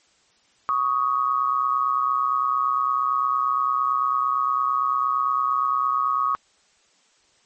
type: tone pair together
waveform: sine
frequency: 1119 / 1247.8 Hz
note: C#6 / D#6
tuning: +16 / +5 cents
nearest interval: major second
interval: 189 cents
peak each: -22 dBFS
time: 0.69-6.35 s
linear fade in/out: 0 ms
effects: white hiss -61 dBFS RMS until 7.45 s + MP3 32 kbps